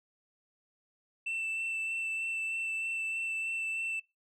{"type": "tone with vibrato", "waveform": "sine", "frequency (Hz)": 2668, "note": "E7", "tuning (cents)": 20, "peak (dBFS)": -29, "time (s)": [1.26, 4], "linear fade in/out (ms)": 10, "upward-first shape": "sine", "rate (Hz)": 3.2, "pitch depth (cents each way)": 11, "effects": ["noise-tail reverb RT60 0.2 s tail -21 dB re dry", "tanh soft clip ceiling -31 dBFS"]}